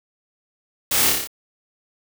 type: noise with echo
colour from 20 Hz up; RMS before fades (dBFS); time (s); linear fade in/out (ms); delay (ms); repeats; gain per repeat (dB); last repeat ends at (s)
white; -21; 0.91-1.1; 5; 29; 6; -2; 1.274
effects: none